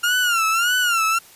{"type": "tone with vibrato", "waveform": "30% pulse", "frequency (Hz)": 1396.9, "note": "F6", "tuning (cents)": 0, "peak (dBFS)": -14, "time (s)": [0.03, 1.19], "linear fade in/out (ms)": 10, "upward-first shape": "sine", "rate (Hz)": 1.7, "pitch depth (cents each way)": 120, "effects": ["white hiss -47 dBFS RMS until 1.35 s", "resampled to 32000 Hz"]}